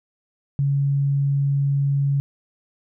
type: tone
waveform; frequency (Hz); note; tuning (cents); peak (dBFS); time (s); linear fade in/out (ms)
sine; 140; C#3; +18; -17; 0.59-2.2; 0
effects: none